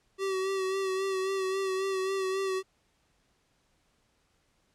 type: tone with vibrato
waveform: square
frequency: 383 Hz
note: G4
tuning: 40 cents flat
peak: -29 dBFS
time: 0.18-2.63 s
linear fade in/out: 50 ms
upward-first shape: sine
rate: 3.7 Hz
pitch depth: 32 cents each way
effects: pink hiss -71 dBFS RMS until 4.74 s + low-pass 9000 Hz 12 dB/octave